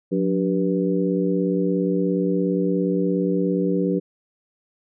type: harmonic tone with a mistuned harmonic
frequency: 97.1 Hz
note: G2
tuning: 16 cents flat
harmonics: 2 / 3 / 4 / 5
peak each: -22 / -24 / -25 / -26 dBFS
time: 0.11-4 s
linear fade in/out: 20 ms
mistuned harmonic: 2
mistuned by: -120 cents
effects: none